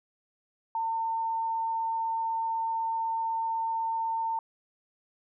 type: tone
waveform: sine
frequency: 904 Hz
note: A5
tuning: 47 cents sharp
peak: -27 dBFS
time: 0.75-4.39 s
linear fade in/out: 2 ms
effects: none